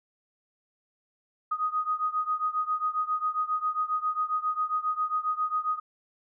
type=beating tone pair; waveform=sine; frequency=1244.5 / 1251.9 Hz; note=D#6 / D#6; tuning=0 / +10 cents; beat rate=7.4 Hz; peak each=-28 / -30 dBFS; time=1.51-5.8 s; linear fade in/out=10 ms; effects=none